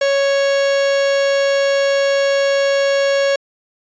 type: tone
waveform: 45% pulse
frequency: 554.4 Hz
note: C#5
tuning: in tune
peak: -13 dBFS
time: 0.01-3.36 s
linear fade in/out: 5 ms
effects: resampled to 16000 Hz